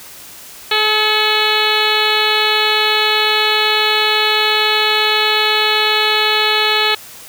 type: harmonic tone with a mistuned harmonic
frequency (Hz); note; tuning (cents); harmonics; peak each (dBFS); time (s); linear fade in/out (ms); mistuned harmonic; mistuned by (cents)
428.1; A4; -47; 1 / 2 / 3 / 4 / 5 / 6 / 7 / 8 / 9 / 10; -21 / -21 / -21 / -21 / -21 / -21 / -21 / -21 / -21 / -21; 0.71-6.95; 5; 5; +46
effects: white hiss -36 dBFS RMS until 7.28 s